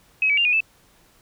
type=tone with pitch steps; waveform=sine; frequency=2553 / 2289 / 2792 / 2461 / 2629 Hz; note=D#7 / D7 / F7 / D#7 / E7; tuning=+44 / -45 / -1 / -20 / -5 cents; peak=-16 dBFS; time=0.22-0.605 s; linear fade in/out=2 ms; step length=77 ms; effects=pink hiss -57 dBFS RMS until 1.21 s